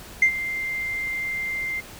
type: tone with ADSR envelope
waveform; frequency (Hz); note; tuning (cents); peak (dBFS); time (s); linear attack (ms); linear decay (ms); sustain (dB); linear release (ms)
sine; 2093; C7; 0; -10; 0.22-1.81; 4; 82; -15; 18
effects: tanh soft clip ceiling -10 dBFS + pink hiss -42 dBFS RMS until 1.99 s